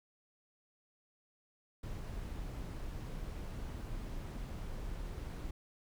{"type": "noise", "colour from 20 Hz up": "brown", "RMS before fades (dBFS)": -42, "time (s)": [1.83, 5.51], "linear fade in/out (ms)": 5, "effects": []}